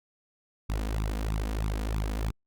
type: tone with flanger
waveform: sawtooth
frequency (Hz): 53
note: G#1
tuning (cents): +36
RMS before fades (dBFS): -30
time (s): 0.69-2.31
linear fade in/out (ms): 10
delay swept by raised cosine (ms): 0.8 to 4.2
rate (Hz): 3.1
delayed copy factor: +1
effects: Opus 48 kbps